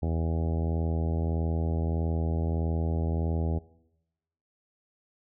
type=harmonic tone; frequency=81.6 Hz; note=E2; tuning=17 cents flat; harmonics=1 / 2 / 3 / 4 / 5 / 6 / 7 / 8 / 9 / 10; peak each=-27 / -33 / -37 / -39 / -41 / -43 / -44 / -45 / -46 / -47 dBFS; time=0.02-3.59 s; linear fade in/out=10 ms; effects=noise-tail reverb RT60 0.9 s tail -20 dB re dry